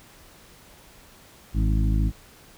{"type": "harmonic tone with a mistuned harmonic", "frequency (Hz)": 53.3, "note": "G#1", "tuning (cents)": 46, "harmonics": [1, 2, 3, 4, 5, 6], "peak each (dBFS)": [-20, -26, -30, -32, -34, -36], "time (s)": [1.53, 2.12], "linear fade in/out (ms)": 50, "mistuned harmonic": 4, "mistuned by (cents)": -38, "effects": ["pink hiss -51 dBFS RMS until 2.57 s"]}